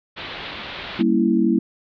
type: low-pass noise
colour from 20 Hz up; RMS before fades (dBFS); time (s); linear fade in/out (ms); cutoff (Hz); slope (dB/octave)
white; -33; 0.16-1.03; 20; 3900; 48
type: chord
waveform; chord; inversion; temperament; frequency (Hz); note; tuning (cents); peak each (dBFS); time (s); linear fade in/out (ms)
sine; G diminished seventh; none; equal; 196 / 233.1 / 277.2 / 329.6; G3 / Bb3 / Db4 / Fb4; 0 / 0 / 0 / 0; -21 / -19 / -25 / -19; 0.99-1.59; 5
effects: none